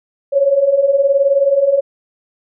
sine beating tone pair, 540 / 559 Hz, C#5 / C#5, -45 / +14 cents, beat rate 19 Hz, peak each -16 / -11 dBFS, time 0.32-1.81 s, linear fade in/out 20 ms, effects none

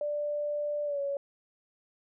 sine tone with pitch glide, 589 to 561.1 Hz, D5 to C#5, +5 to +21 cents, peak -29 dBFS, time 0.01-1.17 s, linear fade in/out 2 ms, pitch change -84 cents, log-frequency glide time 0.85-1 s, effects none

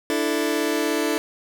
sawtooth chord, D suspended second, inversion none, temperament just, 293.7 / 330.4 / 440.5 Hz, D4 / E4 / A4, 0 / +4 / +2 cents, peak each -21 dBFS, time 0.1-1.18 s, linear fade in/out 0 ms, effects none

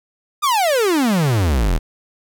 45% pulse exponential sweep, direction down, 1253 to 36.55 Hz, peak -14 dBFS, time 0.42-1.79 s, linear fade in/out 20 ms, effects none

